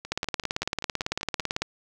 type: two click trains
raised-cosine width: 0.2 ms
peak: -20 / -9 dBFS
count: 8 / 28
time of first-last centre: 0.05-1.404 / 0.12-1.62 s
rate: 5.17 / 18 Hz
effects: none